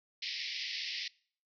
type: band-pass noise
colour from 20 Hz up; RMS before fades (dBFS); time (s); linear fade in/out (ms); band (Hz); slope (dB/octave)
white; -39; 0.22-1.08; 5; 1900 to 5400; 96
effects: noise-tail reverb RT60 0.5 s tail -24 dB re dry